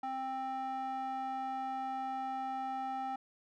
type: tone with band-pass filter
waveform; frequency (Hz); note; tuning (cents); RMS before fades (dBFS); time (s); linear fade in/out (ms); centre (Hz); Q
square; 263.4; C4; +12; -38; 0.03-3.16; 5; 920; 6.2
effects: none